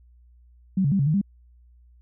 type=tone with pitch steps; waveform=sine; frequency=190 / 140.6 / 195.9 / 139.1 / 153.9 / 199.5 Hz; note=F#3 / C#3 / G3 / C#3 / D#3 / G3; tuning=+46 / +25 / -1 / +6 / -19 / +31 cents; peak=-18 dBFS; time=0.77-1.214 s; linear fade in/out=5 ms; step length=74 ms; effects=added 60 Hz sine -51 dBFS peak until 2.01 s